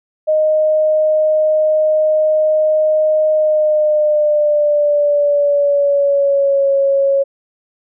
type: tone with pitch glide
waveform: sine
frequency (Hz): 619 to 551.5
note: D#5 to C#5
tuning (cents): -9 to -9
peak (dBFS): -10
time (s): 0.27-7.24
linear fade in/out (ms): 20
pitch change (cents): -200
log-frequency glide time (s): 3.32-6.71
effects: none